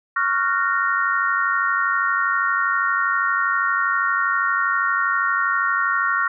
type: chord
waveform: sine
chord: Gb major seventh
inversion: second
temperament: just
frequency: 1110 / 1387.5 / 1480 / 1850 Hz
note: Db6 / F6 / Gb6 / Bb6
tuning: +2 / -12 / 0 / -14 cents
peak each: -23 / -21 / -26 / -24 dBFS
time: 0.16-6.28 s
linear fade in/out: 5 ms
effects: none